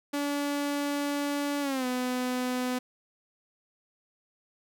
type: tone with pitch glide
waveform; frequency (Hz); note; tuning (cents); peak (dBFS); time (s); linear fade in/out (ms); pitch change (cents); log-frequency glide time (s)
sawtooth; 287 to 251.3; D4 to B3; -40 to +30; -24; 0.13-2.79; 10; -230; 1.61-1.86
effects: none